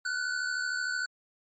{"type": "tone pair together", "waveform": "square", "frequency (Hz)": [1429, 1502.2], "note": ["F6", "F#6"], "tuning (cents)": [39, 26], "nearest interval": "minor second", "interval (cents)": 87, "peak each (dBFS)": [-37, -31], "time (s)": [0.05, 1.06], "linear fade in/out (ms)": 5, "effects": ["MP3 32 kbps"]}